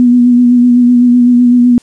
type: tone with vibrato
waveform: sine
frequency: 244.1 Hz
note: B3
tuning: 20 cents flat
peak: -3 dBFS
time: 0-1.78 s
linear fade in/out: 0 ms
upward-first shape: sine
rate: 7.9 Hz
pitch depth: 25 cents each way
effects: white hiss -47 dBFS RMS until 1.82 s + resampled to 22050 Hz